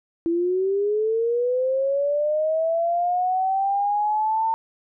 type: linear sweep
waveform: sine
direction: up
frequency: 330.5 to 905 Hz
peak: -19 dBFS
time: 0.26-4.54 s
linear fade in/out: 0 ms
effects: none